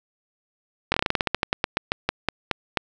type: slowing click train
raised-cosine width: 0.3 ms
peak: -4 dBFS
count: 20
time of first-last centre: 0.92-2.772 s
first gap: 21 ms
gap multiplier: 1.15
effects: none